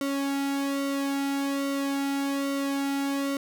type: tone with flanger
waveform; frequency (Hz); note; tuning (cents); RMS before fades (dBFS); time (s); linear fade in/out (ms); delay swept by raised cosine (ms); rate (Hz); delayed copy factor
sawtooth; 277.5; C#4; +2; -28; 0.01-3.37; 2; 1.2 to 1.73; 1.2; -0.75
effects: none